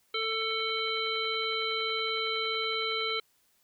harmonic tone, 444.6 Hz, A4, 18 cents sharp, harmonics 1 / 3 / 5 / 7 / 9, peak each -35 / -35 / -35 / -35 / -35 dBFS, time 0.14-3.2 s, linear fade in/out 5 ms, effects white hiss -69 dBFS RMS until 3.63 s

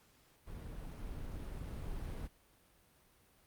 brown noise with level ramp, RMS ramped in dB -46 to -41 dBFS, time 0.46-2.28 s, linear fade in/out 20 ms, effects pink hiss -68 dBFS RMS until 3.46 s + Opus 48 kbps

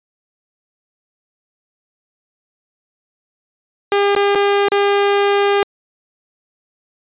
sawtooth tone with dropouts, 403.1 Hz, G4, 48 cents sharp, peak -8 dBFS, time 3.92-5.63 s, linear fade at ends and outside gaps 1 ms, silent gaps 4.151-4.163 / 4.35-4.355 / 4.685-4.719 s, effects resampled to 8000 Hz

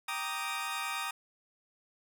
20% pulse chord, Eb major seventh, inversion first, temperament equal, 784 / 932.3 / 1174.7 / 1244.5 Hz, G5 / Bb5 / D6 / Eb6, 0 / 0 / 0 / 0 cents, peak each -37 / -35 / -37 / -32 dBFS, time 0.08-1.11 s, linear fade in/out 5 ms, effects none

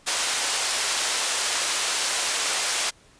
white band-pass noise, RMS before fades -25 dBFS, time 0.06-2.91 s, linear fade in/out 20 ms, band 540 to 8600 Hz, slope 12 dB/octave, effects pink hiss -55 dBFS RMS until 3.19 s + resampled to 22050 Hz

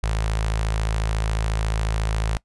sawtooth tone with notch filter, 54.1 Hz, A1, 29 cents flat, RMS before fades -23 dBFS, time 0.03-2.37 s, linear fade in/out 0 ms, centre 270 Hz, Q 0.66, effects noise-tail reverb RT60 0.1 s tail -22 dB re dry + resampled to 24000 Hz

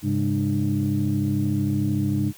sine tone cluster, 102.1 / 135.4 / 204.4 / 301.9 Hz, G#2 / C#3 / G#3 / D4, -29 / -40 / -27 / +48 cents, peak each -25 dBFS, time 0.02-2.33 s, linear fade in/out 50 ms, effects tanh soft clip ceiling -12 dBFS + white hiss -48 dBFS RMS until 2.37 s

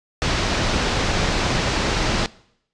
pink low-pass noise, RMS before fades -21 dBFS, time 0.22-2.26 s, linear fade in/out 0 ms, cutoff 6000 Hz, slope 24 dB/octave, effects noise-tail reverb RT60 0.7 s tail -21 dB re dry + resampled to 22050 Hz

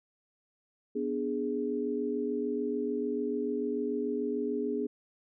sine chord, G# diminished, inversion first, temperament equal, 246.9 / 293.7 / 415.3 Hz, B3 / D4 / G#4, 0 / 0 / 0 cents, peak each -34 / -35 / -32 dBFS, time 0.95-4.87 s, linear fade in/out 10 ms, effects none

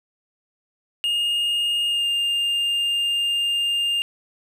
triangle tone with pitch glide, 2841 to 2808 Hz, F7 to F7, +29 to +9 cents, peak -18 dBFS, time 1.04-4.02 s, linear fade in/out 0 ms, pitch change -20 cents, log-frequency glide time 1.88-2.06 s, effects none

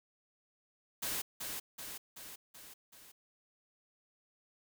white noise with echo, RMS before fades -37 dBFS, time 1.02-1.22 s, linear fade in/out 10 ms, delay 380 ms, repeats 5, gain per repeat -4 dB, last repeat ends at 3.12 s, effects none

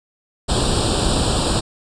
pink noise with comb filter, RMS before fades -18 dBFS, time 0.48-1.61 s, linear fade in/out 20 ms, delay 0.24 ms, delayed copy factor +0.9, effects resampled to 22050 Hz

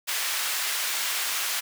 pink high-pass noise, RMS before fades -28 dBFS, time 0.07-1.61 s, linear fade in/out 20 ms, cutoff 1500 Hz, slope 12 dB/octave, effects none

